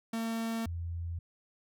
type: tone pair in turn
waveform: 45% pulse / sine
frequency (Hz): 226.9 / 84.75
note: A#3 / E2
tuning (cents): -47 / +49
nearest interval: octave + perfect fourth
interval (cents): 1704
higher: first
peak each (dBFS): -32 / -34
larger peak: first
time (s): 0.13-0.66 / 0.66-1.19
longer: neither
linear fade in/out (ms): 5
effects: none